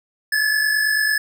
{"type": "tone pair together", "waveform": "square", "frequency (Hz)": [1676, 1725.1], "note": ["G#6", "A6"], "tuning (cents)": [15, -35], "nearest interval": "unison", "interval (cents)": 50, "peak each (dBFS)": [-25, -18], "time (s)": [0.32, 1.18], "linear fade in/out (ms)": 5, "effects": []}